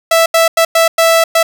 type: tone bursts at uneven times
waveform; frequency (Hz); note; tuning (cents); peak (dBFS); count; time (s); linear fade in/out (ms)
sawtooth; 659.3; E5; 0; -3; 6; 0.11-0.26 / 0.34-0.48 / 0.57-0.65 / 0.75-0.88 / 0.98-1.24 / 1.35-1.43; 5
effects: none